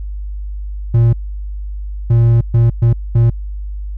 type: tone bursts at uneven times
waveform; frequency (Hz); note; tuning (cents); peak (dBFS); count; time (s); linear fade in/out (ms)
triangle; 116.54; A#2; 0; -5; 5; 0.94-1.13 / 2.1-2.41 / 2.54-2.7 / 2.82-2.93 / 3.15-3.3; 5
effects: added 50 Hz sine -21 dBFS peak until 3.97 s